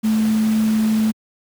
sine tone in noise, 218.4 Hz, A3, 13 cents flat, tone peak -14 dBFS, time 0.03-1.12 s, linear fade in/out 20 ms, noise pink, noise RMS -32 dBFS, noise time 0.03-1.12 s, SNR +15 dB, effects high-pass 100 Hz 12 dB/octave

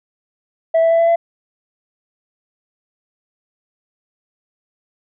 sine tone with pitch steps, 655 / 659.9 / 664.9 / 669.9 / 675 Hz, E5 / E5 / E5 / E5 / E5, -11 / +2 / +15 / +28 / +41 cents, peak -8 dBFS, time 0.74-1.16 s, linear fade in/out 10 ms, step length 84 ms, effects tanh soft clip ceiling -9 dBFS

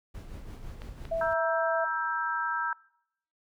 brown noise with tremolo, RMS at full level -40 dBFS, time 0.14-1.34 s, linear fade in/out 10 ms, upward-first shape sine, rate 5.9 Hz, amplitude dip 45%
clicks, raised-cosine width 0.3 ms, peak -29 dBFS, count 2, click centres 0.819 / 1.053 s
sine tone, 659.3 Hz, E5, in tune, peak -26 dBFS, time 1.11-1.85 s, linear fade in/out 10 ms
sine chord, E diminished, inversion second, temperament just, 949.3 / 1318.5 / 1582.2 Hz, Bb5 / E6 / G6, +31 / 0 / +16 cents, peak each -32 dBFS, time 1.21-2.73 s, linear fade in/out 2 ms
effects noise-tail reverb RT60 0.7 s tail -23 dB re dry

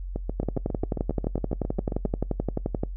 two click trains, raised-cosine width 2 ms, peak -16 / -12 dBFS, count 15 / 29, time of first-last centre 0.16-2.057 / 0.4-2.835 s, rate 7.38 / 11.5 Hz, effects noise-tail reverb RT60 0.2 s tail -25 dB re dry + added 45 Hz sine -31 dBFS peak until 2.96 s

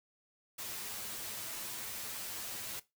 white noise with comb filter, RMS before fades -42 dBFS, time 0.58-2.8 s, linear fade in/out 10 ms, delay 9.2 ms, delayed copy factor +0.65, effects noise-tail reverb RT60 0.2 s tail -17 dB re dry

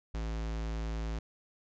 square tone, 55 Hz, A1, in tune, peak -34 dBFS, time 0.14-1.19 s, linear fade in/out 5 ms, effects resampled to 16000 Hz

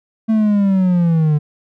triangle linear sweep, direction down, 223.6 to 146.83 Hz, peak -9 dBFS, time 0.28-1.39 s, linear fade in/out 20 ms, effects none

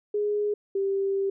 sine tone pair in turn, 415.3 / 392 Hz, G#4 / G4, 0 / 0 cents, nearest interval minor second, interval 100 cents, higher first, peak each -23 dBFS, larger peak neither, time 0.14-0.54 / 0.75-1.3 s, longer second, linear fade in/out 5 ms, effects none

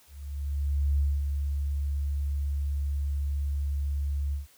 sine tone with ADSR envelope, 71 Hz, C#2, 42 cents sharp, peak -21 dBFS, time 0.07-4.47 s, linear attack 920 ms, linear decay 230 ms, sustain -5 dB, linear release 140 ms, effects white hiss -59 dBFS RMS until 4.57 s

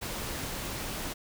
pink noise, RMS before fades -36 dBFS, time 0.01-1.14 s, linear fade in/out 20 ms, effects none

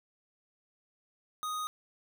square tone, 1244.5 Hz, D#6, in tune, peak -34 dBFS, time 1.43-1.67 s, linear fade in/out 0 ms, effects none

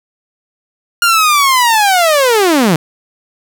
sawtooth linear sweep, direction down, 1418 to 146.3 Hz, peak -4 dBFS, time 1.02-2.76 s, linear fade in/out 2 ms, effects none

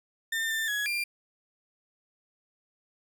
35% pulse tone with pitch steps, 1803 / 1787 / 1676 / 2387 Hz, A6 / A6 / G#6 / D7, +42 / +26 / +15 / +28 cents, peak -26 dBFS, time 0.32-1.04 s, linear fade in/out 5 ms, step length 180 ms, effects none

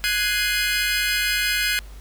25% pulse chord, Ab dominant seventh, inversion third, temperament equal, 1480 / 1661.2 / 2093 / 2489 Hz, Gb6 / Ab6 / C7 / Eb7, 0 / 0 / 0 / 0 cents, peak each -22 dBFS, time 0.04-1.79 s, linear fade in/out 0 ms, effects added 50 Hz sine -37 dBFS peak until 2 s + pink hiss -50 dBFS RMS until 2 s

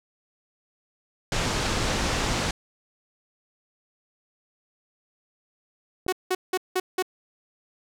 pink low-pass noise, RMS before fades -26 dBFS, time 1.32-2.51 s, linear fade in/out 2 ms, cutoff 7600 Hz, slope 24 dB/octave
click, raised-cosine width 2 ms, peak -23 dBFS, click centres 6.065 s
sawtooth tone bursts, 370 Hz, F#4, in tune, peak -18 dBFS, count 5, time 6.08-7.025 s, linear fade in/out 5 ms, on 45 ms, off 180 ms
effects none

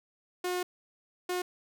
sawtooth tone bursts at uneven times, 360.5 Hz, F#4, 45 cents flat, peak -26 dBFS, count 2, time 0.44-0.63 / 1.29-1.42 s, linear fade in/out 5 ms, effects none

